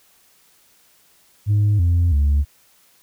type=tone with pitch steps; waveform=sine; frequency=103.83 / 86.31 / 71.74 Hz; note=G#2 / F2 / D2; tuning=0 / -20 / -40 cents; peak=-11 dBFS; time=1.46-2.45 s; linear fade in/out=50 ms; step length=330 ms; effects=tanh soft clip ceiling -12 dBFS + white hiss -56 dBFS RMS until 3.02 s